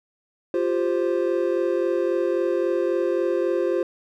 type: chord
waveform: triangle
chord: F suspended second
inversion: none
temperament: just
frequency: 349.2 / 392.9 / 523.8 Hz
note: F4 / G4 / C5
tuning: 0 / +4 / +2 cents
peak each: -21 / -24 / -23 dBFS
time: 0.54-3.83 s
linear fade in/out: 2 ms
effects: none